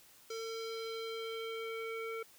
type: tone with low-pass filter sweep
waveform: square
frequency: 451.1 Hz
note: A4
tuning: 43 cents sharp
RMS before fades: -41 dBFS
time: 0.3-2.23 s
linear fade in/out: 5 ms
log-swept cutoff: 5700 to 2000 Hz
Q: 2.7
effects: white hiss -61 dBFS RMS until 2.38 s